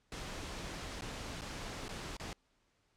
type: noise with dropouts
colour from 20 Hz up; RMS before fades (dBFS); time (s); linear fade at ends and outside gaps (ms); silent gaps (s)
pink; -43; 0.12-2.33; 1; 1.01-1.02 / 1.411-1.418 / 1.882-1.891 / 2.168-2.198
effects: pink hiss -75 dBFS RMS until 2.96 s + low-pass 7000 Hz 12 dB/octave